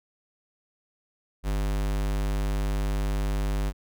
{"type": "tone", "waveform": "square", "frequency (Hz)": 50, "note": "G1", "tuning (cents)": 35, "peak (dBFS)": -25, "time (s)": [1.43, 3.73], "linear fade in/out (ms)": 50, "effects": []}